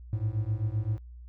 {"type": "beating tone pair", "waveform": "triangle", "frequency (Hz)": [103.83, 111.53], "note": ["G#2", "A2"], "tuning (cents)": [0, 24], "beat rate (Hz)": 7.7, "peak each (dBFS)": -28, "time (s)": [0.13, 0.98], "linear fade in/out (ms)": 0, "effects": ["added 60 Hz sine -43 dBFS peak until 1.28 s"]}